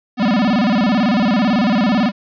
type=tone with vibrato; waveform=square; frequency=222.1 Hz; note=A3; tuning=16 cents sharp; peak=-13 dBFS; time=0.17-2.12 s; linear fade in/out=50 ms; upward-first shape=square; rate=18 Hz; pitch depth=200 cents each way; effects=resampled to 11025 Hz + 8-bit